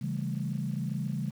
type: chord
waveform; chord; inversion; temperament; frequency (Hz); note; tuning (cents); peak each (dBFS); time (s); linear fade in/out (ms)
sine; A dominant seventh; first; just; 137.5 / 165 / 198 / 220; C#3 / E3 / G3 / A3; -14 / +2 / +18 / 0; -33 / -35 / -35 / -38; 0.01-1.31; 10
effects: tanh soft clip ceiling -20 dBFS + 9-bit